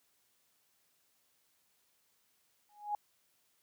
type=tone with exponential growth; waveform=sine; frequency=830.6 Hz; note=G#5; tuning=in tune; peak=-29 dBFS; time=2.69-2.95 s; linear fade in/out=2 ms; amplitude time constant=55 ms; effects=white hiss -74 dBFS RMS until 3.62 s + high-pass 60 Hz 12 dB/octave